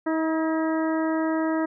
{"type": "harmonic tone with a mistuned harmonic", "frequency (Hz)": 319.1, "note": "D#4", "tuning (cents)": 44, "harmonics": [1, 2, 3, 4, 5, 6], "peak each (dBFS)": [-23, -29, -33, -35, -37, -39], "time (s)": [0.06, 1.66], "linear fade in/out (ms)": 10, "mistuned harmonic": 5, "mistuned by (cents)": 26, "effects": []}